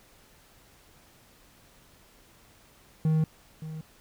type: tone with echo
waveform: triangle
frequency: 157.4 Hz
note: D#3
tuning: 20 cents sharp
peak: -19 dBFS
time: 3.05-3.24 s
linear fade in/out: 2 ms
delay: 570 ms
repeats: 1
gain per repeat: -14 dB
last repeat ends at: 3.81 s
effects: pink hiss -58 dBFS RMS until 4 s